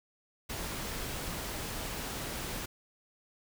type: noise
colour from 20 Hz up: pink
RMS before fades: -38 dBFS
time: 0.49-2.66 s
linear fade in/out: 10 ms
effects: none